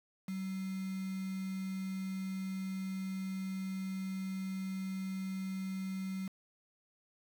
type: tone with quantisation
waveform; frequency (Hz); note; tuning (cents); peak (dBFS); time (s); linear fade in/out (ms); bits
sine; 190; F#3; +46; -36; 0.28-6.28; 5; 8
effects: none